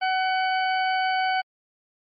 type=harmonic tone with a mistuned harmonic; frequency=751 Hz; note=F#5; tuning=26 cents sharp; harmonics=1 / 2 / 3 / 4 / 6; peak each=-22 / -28 / -32 / -34 / -38 dBFS; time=0.01-1.42 s; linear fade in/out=20 ms; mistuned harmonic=6; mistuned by=+25 cents; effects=MP3 32 kbps